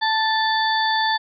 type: harmonic tone with a mistuned harmonic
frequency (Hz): 880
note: A5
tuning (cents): 0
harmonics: 1 / 2 / 4 / 5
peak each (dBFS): -20 / -23 / -26 / -27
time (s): 0.01-1.18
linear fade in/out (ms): 20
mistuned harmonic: 5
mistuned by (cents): +46
effects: none